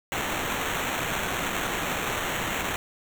violet noise with sample-and-hold, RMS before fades -29 dBFS, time 0.12-2.76 s, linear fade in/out 0 ms, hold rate 4900 Hz, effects none

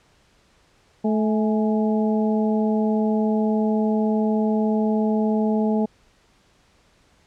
harmonic tone with a mistuned harmonic, 216.6 Hz, A3, 27 cents flat, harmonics 1 / 2 / 3 / 4, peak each -19 / -25 / -29 / -31 dBFS, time 1.04-5.86 s, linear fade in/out 10 ms, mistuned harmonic 4, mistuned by -57 cents, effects pink hiss -59 dBFS RMS until 7.26 s + low-pass 7000 Hz 12 dB/octave

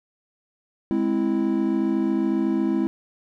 triangle chord, Ab augmented, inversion none, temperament equal, 207.7 / 261.6 / 329.6 Hz, Ab3 / C4 / E4, 0 / 0 / 0 cents, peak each -23 / -23 / -21 dBFS, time 0.91-2.87 s, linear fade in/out 0 ms, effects none

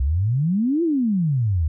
sine exponential two-way sweep, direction up then down, 61.7 to 350 to 73.5 Hz, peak -17 dBFS, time 0-1.68 s, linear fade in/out 5 ms, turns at 0.83 s, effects none

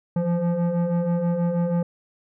sine tone with frequency modulation, 174.61 Hz, F3, in tune, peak -17 dBFS, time 0.16-1.83 s, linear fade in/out 5 ms, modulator 343 Hz, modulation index 0.96, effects tanh soft clip ceiling -19 dBFS

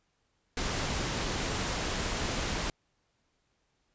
pink noise, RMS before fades -32 dBFS, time 0.57-2.7 s, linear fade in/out 2 ms, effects pink hiss -75 dBFS RMS until 3.94 s + resampled to 16000 Hz

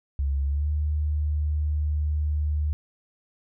sine tone with pitch glide, 69.3 to 75.14 Hz, C#2 to D2, 0 to +40 cents, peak -22 dBFS, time 0.19-2.73 s, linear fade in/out 0 ms, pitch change +140 cents, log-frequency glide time 0.45-0.69 s, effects none

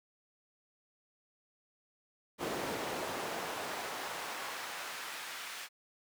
brown noise with high-pass filter sweep, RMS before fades -40 dBFS, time 2.38-5.69 s, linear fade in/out 50 ms, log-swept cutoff 340 to 1900 Hz, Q 0.8, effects none

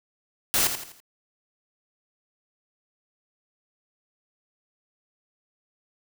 white noise with echo, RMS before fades -22 dBFS, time 0.54-0.67 s, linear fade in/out 0 ms, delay 83 ms, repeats 4, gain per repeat -8 dB, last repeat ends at 1.002 s, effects none

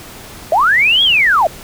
sine linear two-way sweep, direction up then down, 587.3 to 3366 to 587.3 Hz, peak -8 dBFS, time 0.52-1.47 s, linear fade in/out 2 ms, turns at 1.03 s, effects pink hiss -34 dBFS RMS until 1.63 s

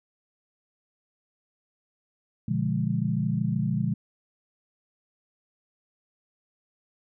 sine chord, B diminished seventh, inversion none, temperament equal with one note detuned, 121.14 / 146.83 / 174.61 / 207.7 Hz, B2 / D3 / F3 / Ab3, -33 / 0 / 0 / 0 cents, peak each -29 dBFS, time 2.48-3.94 s, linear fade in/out 5 ms, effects none

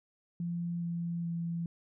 sine tone with pitch steps, 171.8 / 170.32 / 168.85 Hz, F3 / F3 / E3, -28 / -43 / +42 cents, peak -32 dBFS, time 0.4-1.66 s, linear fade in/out 2 ms, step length 420 ms, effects none

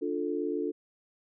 sine chord, D minor, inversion none, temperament just, 293.7 / 352.4 / 440.5 Hz, D4 / F4 / A4, 0 / +16 / +2 cents, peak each -33 dBFS, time 0.01-0.72 s, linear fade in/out 20 ms, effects none

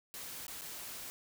white noise with dropouts, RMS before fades -45 dBFS, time 0.14-1.1 s, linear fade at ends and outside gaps 0 ms, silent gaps 0.467-0.481 / 0.611-0.618 s, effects none

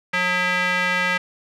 square tone with band-pass filter, 180.7 Hz, F#3, 41 cents flat, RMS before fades -21 dBFS, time 0.13-1.18 s, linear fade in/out 10 ms, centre 2000 Hz, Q 2.5, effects none

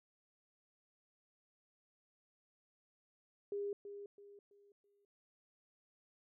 sine tone with echo, 405 Hz, G#4, 43 cents flat, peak -37 dBFS, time 3.52-3.73 s, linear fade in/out 2 ms, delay 330 ms, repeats 4, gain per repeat -9 dB, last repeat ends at 5.05 s, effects none

